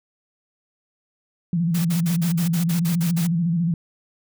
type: tone with vibrato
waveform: sine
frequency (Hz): 169.4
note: E3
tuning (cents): +48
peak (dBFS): -18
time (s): 1.53-3.74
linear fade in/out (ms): 2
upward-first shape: square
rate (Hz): 14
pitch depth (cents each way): 69
type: noise bursts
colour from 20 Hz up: white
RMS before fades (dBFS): -32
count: 10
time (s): 1.74-3.272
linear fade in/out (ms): 10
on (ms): 110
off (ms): 48
effects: none